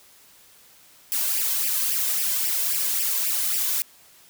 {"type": "noise with flanger", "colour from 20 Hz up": "blue", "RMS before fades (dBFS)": -24, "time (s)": [1.12, 3.82], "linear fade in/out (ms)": 0, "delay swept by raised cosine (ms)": [0.37, 1.97], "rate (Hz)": 3.7, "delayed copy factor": 0.7, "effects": ["white hiss -53 dBFS RMS until 4.29 s"]}